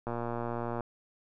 click train, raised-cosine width 1 ms, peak -21 dBFS, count 88, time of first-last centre 0.07-0.807 s, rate 118 Hz, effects none

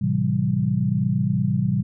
sine chord, A minor seventh, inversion none, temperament equal with one note detuned, 110 / 130.81 / 164.81 / 193.3 Hz, A2 / C3 / E3 / G3, 0 / 0 / 0 / -24 cents, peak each -26 / -23 / -25 / -23 dBFS, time 0.01-1.83 s, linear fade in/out 10 ms, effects none

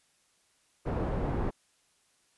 pink low-pass noise, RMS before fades -31 dBFS, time 0.85-1.51 s, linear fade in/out 20 ms, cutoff 810 Hz, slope 12 dB/octave, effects white hiss -69 dBFS RMS until 2.37 s + resampled to 24000 Hz

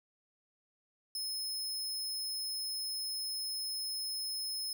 sawtooth tone, 5180 Hz, E8, 31 cents flat, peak -33 dBFS, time 1.15-4.73 s, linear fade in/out 2 ms, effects none

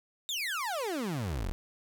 30% pulse exponential sweep, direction down, 3783 to 36.56 Hz, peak -29 dBFS, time 0.29-1.52 s, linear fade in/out 0 ms, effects none

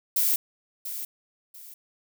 violet noise with echo, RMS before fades -23 dBFS, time 0.16-0.36 s, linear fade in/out 5 ms, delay 690 ms, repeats 2, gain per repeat -11 dB, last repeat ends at 1.74 s, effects none

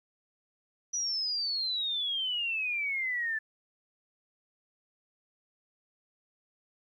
sine exponential sweep, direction down, 5920 to 1740 Hz, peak -29 dBFS, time 0.93-3.39 s, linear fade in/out 10 ms, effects 11-bit

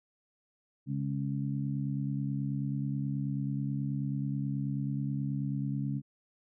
harmonic tone, 69.3 Hz, C#2, in tune, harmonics 2 / 3 / 4, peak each -32 / -36 / -38 dBFS, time 0.86-6.02 s, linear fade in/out 50 ms, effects none

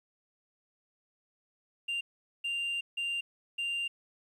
sine tone bursts at uneven times, 2787 Hz, F7, 4 cents flat, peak -28 dBFS, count 4, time 1.88-2.01 / 2.44-2.81 / 2.97-3.21 / 3.58-3.88 s, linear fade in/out 10 ms, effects tanh soft clip ceiling -30 dBFS + 11-bit

